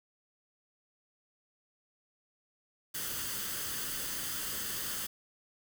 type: noise with comb filter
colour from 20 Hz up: white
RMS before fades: -37 dBFS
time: 2.94-5.07 s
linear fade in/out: 10 ms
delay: 0.63 ms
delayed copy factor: +0.55
effects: none